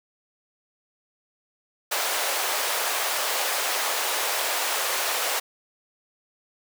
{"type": "high-pass noise", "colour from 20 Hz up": "pink", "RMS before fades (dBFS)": -26, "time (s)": [1.91, 5.4], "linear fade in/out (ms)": 10, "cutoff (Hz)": 530, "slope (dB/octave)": 24, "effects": []}